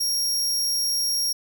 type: tone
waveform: sawtooth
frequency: 5588 Hz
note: F8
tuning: in tune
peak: -19 dBFS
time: 0-1.33 s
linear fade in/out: 10 ms
effects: none